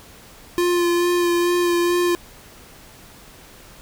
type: tone with vibrato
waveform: square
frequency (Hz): 349.2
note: F4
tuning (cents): 0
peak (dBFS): -17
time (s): 0.58-2.15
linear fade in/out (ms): 0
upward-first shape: sine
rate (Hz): 2.3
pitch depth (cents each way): 17
effects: pink hiss -45 dBFS RMS until 3.81 s